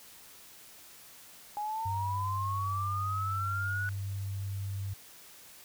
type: linear sweep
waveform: sine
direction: up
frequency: 825 to 1480 Hz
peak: -32 dBFS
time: 1.57-3.89 s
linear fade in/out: 0 ms
type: tone with pitch glide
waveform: sine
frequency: 97.7 to 98.38 Hz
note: G2 to G2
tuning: -5 to +7 cents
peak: -33 dBFS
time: 1.85-4.94 s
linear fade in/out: 10 ms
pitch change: +12 cents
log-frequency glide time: 3.61-3.78 s
effects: white hiss -53 dBFS RMS until 5.64 s